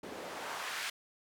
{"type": "noise with band-pass filter sweep", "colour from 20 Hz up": "white", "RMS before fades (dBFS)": -41, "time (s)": [0.03, 0.9], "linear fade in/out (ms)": 5, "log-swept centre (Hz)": [310, 2200], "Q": 1, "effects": []}